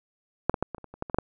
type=clicks; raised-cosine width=1 ms; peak=-6 / -12 / -11 / -19 / -29 / -27 / -29 / -16 / -23 / -11 / -9 dBFS; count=11; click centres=0.496 / 0.542 / 0.626 / 0.747 / 0.782 / 0.843 / 0.94 / 1.024 / 1.098 / 1.145 / 1.186 s; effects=none